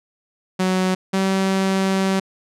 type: tone pair in turn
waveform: sawtooth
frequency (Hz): 186 / 191.89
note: F#3 / G3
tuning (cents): +9 / -37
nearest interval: minor second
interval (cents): 54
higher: second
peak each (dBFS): -13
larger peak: neither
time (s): 0.59-0.95 / 1.13-2.2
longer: second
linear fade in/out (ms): 10
effects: low-pass 9000 Hz 12 dB/octave